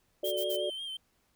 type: chord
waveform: sine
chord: D major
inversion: first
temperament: equal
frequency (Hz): 370 / 440 / 587.3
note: F#4 / A4 / D5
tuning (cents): 0 / 0 / 0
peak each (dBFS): -35 / -38 / -32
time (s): 0.23-0.7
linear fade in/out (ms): 5
type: noise bursts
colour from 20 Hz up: violet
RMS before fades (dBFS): -38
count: 3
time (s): 0.24-0.572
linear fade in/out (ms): 20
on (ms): 82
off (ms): 43
type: tone with vibrato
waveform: triangle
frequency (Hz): 3157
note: G7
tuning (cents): +12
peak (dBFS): -35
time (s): 0.24-0.97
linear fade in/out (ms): 5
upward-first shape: sine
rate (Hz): 5.5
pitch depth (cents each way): 45
effects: pink hiss -72 dBFS RMS until 1.35 s